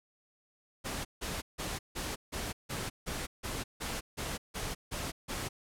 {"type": "noise bursts", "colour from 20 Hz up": "pink", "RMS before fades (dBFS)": -37, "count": 13, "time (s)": [0.84, 5.49], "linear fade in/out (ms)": 20, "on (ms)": 210, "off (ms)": 160, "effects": ["low-pass 12000 Hz 12 dB/octave"]}